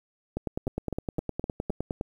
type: two click trains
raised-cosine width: 2 ms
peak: -17 / -16 dBFS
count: 5 / 17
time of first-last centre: 0.67-1.698 / 0.37-2.011 s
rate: 3.89 / 9.75 Hz
effects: 9-bit